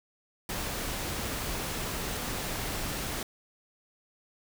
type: noise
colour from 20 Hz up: pink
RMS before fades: -34 dBFS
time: 0.49-3.23 s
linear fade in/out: 2 ms
effects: none